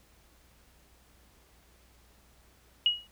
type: tone with exponential decay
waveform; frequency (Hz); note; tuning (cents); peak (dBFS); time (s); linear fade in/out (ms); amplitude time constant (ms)
sine; 2900; F#7; -35; -18; 2.86-3.07; 1; 45
effects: added 60 Hz sine -63 dBFS peak until 3.11 s + pink hiss -63 dBFS RMS until 3.11 s